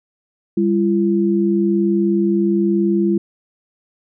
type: tone pair together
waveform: sine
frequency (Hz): 199.01 / 340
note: G3 / F4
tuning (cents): +26 / -46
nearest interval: major sixth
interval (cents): 928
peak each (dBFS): -16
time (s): 0.57-3.18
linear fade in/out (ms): 5
effects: none